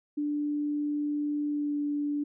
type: tone with pitch glide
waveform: sine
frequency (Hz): 294.2 to 291.5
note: D4 to D4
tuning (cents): +3 to -13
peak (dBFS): -27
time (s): 0.17-2.24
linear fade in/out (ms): 10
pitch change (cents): -16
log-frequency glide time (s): 1.48-1.77
effects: none